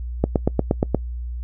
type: click train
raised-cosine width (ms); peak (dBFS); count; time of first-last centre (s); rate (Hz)
2; -3; 7; 0.24-0.947; 8.49
effects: noise-tail reverb RT60 0.1 s tail -25 dB re dry + added 60 Hz sine -26 dBFS peak until 1.43 s